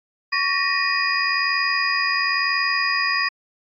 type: tone cluster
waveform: sine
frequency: 1121 / 1828 / 1909 / 2474 / 4915 Hz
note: C#6 / A#6 / A#6 / D#7 / D#8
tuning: +19 / -34 / +41 / -10 / -22 cents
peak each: -25 dBFS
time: 0.32-3.29 s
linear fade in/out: 10 ms
effects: AAC 64 kbps